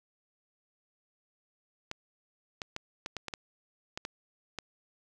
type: clicks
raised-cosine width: 0.2 ms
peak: -19 dBFS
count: 10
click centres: 1.914 / 2.618 / 2.764 / 3.061 / 3.167 / 3.283 / 3.338 / 3.975 / 4.051 / 4.587 s
effects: none